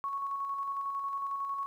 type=tone with tremolo; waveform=sine; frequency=1108 Hz; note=C#6; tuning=1 cent flat; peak=-31 dBFS; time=0.04-1.66 s; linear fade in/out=0 ms; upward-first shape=square; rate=11 Hz; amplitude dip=30%; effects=11-bit